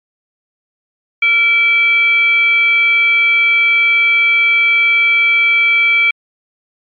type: tone with frequency modulation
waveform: sine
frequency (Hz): 2318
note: D7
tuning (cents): -23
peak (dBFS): -8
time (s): 1.22-6.11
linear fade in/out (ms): 5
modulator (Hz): 941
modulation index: 0.38
effects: MP3 48 kbps